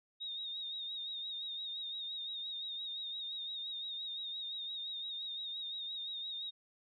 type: tone with vibrato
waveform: sine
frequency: 3729 Hz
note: A#7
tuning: in tune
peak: -39 dBFS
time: 0.2-6.51 s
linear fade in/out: 20 ms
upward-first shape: sine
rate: 5.8 Hz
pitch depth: 52 cents each way
effects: none